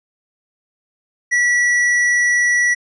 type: tone with hard clipping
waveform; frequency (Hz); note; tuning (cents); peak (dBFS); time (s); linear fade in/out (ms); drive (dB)
sine; 1944; B6; -28; -14; 1.31-2.75; 20; 8
effects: low-pass 9000 Hz 12 dB/octave